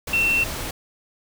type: tone in noise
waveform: sine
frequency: 2700 Hz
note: E7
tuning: 41 cents sharp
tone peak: -17 dBFS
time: 0.13-0.44 s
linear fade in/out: 5 ms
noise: pink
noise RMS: -30 dBFS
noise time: 0.07-0.71 s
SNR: +10 dB
effects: none